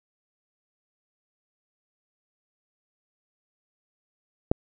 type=click; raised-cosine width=2 ms; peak=-6 dBFS; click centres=4.515 s; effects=none